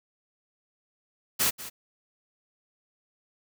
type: noise with echo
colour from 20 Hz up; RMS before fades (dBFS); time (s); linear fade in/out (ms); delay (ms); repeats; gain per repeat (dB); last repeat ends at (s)
white; -24; 1.39-1.51; 20; 190; 1; -15; 1.7
effects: none